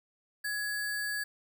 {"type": "tone with sample-and-hold", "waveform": "sine", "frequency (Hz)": 1680, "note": "G#6", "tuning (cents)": 19, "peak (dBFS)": -31, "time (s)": [0.44, 1.24], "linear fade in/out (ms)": 10, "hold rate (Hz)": 6300, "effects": []}